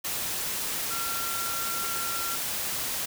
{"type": "tone in noise", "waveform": "sine", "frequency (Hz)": 1369, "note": "F6", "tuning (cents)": -35, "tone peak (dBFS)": -34, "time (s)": [0.9, 2.36], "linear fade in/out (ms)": 10, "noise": "white", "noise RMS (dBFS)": -31, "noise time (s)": [0.04, 3.06], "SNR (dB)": -6, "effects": []}